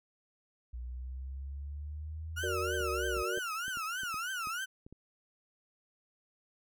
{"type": "exponential two-way sweep", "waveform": "sine", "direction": "up then down", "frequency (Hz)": [59.8, 84.7, 59.8], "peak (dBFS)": -38, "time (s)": [0.73, 3.23], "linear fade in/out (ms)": 10, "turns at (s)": 2.57}
{"type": "tone with vibrato", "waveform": "35% pulse", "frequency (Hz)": 1401, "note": "F6", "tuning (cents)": 5, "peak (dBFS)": -33, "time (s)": [2.36, 4.66], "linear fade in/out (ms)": 20, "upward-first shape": "triangle", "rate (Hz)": 3.2, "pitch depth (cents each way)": 210}
{"type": "chord", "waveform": "sine", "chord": "Gb augmented", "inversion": "none", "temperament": "equal", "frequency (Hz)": [370, 466.2, 587.3], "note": ["Gb4", "Bb4", "D5"], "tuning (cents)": [0, 0, 0], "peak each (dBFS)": [-36, -38, -41], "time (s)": [2.43, 3.39], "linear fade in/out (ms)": 5}
{"type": "clicks", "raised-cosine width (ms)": 3, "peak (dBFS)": -37, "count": 10, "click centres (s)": [2.807, 3.168, 3.375, 3.681, 3.772, 4.034, 4.143, 4.472, 4.865, 4.926]}
{"effects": []}